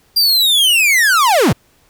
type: linear sweep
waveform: 45% pulse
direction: down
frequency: 4809 to 78 Hz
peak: -9 dBFS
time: 0.16-1.53 s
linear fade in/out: 10 ms
effects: pink hiss -54 dBFS RMS until 1.89 s